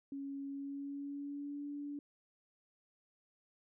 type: tone with pitch glide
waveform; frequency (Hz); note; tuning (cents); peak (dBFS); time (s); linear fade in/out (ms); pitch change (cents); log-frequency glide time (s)
sine; 277.2 to 288.3; C#4 to D4; 0 to -32; -40; 0.12-1.99; 2; +68; 0.47-1.66
effects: none